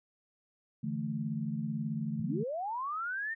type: chord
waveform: sine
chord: D suspended second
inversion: none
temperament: just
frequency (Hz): 146.83 / 165.19 / 220.2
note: D3 / E3 / A3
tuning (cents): 0 / +4 / +2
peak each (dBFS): -37 / -38 / -35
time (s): 0.83-2.44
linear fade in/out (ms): 10
type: linear sweep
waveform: sine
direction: up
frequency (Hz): 94.1 to 1853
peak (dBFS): -33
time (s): 2.19-3.35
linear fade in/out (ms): 20
effects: none